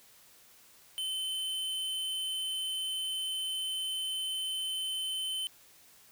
square tone, 3063 Hz, G7, 41 cents flat, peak -33 dBFS, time 0.98-5.47 s, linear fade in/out 0 ms, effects white hiss -59 dBFS RMS until 6.11 s

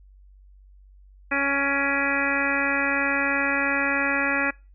harmonic tone with a mistuned harmonic, 278.7 Hz, C#4, 9 cents sharp, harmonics 1 / 2 / 3 / 4 / 5 / 6 / 7 / 8 / 9, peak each -29 / -31 / -33 / -33 / -29 / -27 / -28 / -33 / -30 dBFS, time 1.31-4.51 s, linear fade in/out 10 ms, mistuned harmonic 8, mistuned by +75 cents, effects noise-tail reverb RT60 0.3 s tail -25 dB re dry + added 48 Hz sine -48 dBFS peak until 4.74 s

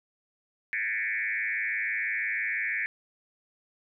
sine tone with frequency modulation, 2000 Hz, B6, 21 cents sharp, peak -27 dBFS, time 0.73-2.86 s, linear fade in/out 0 ms, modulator 106 Hz, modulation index 3.1, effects none

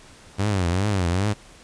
sawtooth tone with vibrato, 94.6 Hz, F#2, 39 cents sharp, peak -16 dBFS, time 0.38-1.34 s, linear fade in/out 20 ms, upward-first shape triangle, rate 2.5 Hz, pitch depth 220 cents each way, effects pink hiss -48 dBFS RMS until 1.63 s + resampled to 22050 Hz

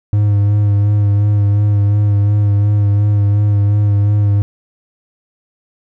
triangle tone with vibrato, 102.7 Hz, G#2, 19 cents flat, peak -7 dBFS, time 0.13-4.42 s, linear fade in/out 0 ms, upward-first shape sine, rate 2.8 Hz, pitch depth 25 cents each way, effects none

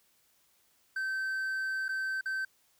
triangle tone with dropouts, 1547 Hz, G6, 23 cents flat, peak -29 dBFS, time 0.96-2.45 s, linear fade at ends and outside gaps 5 ms, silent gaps 1.883-1.89 / 2.211-2.257 s, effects white hiss -69 dBFS RMS until 2.79 s

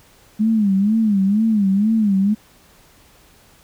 sine tone with vibrato, 207.7 Hz, G#3, in tune, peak -13 dBFS, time 0.39-2.35 s, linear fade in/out 20 ms, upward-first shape sine, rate 2.1 Hz, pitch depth 140 cents each way, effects pink hiss -51 dBFS RMS until 3.63 s

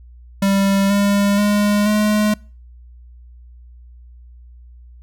square tone with pitch steps, 196.7 / 201.4 / 206.2 / 211.2 Hz, G3 / G3 / G#3 / G#3, +6 / +47 / -12 / +29 cents, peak -14 dBFS, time 0.42-2.34 s, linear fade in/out 5 ms, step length 480 ms, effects noise-tail reverb RT60 0.4 s tail -26 dB re dry + added 60 Hz sine -39 dBFS peak until 5.02 s

